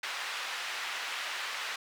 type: band-pass noise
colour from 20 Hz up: white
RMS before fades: -37 dBFS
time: 0.03-1.76 s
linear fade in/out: 5 ms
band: 1000 to 2800 Hz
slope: 12 dB/octave
effects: none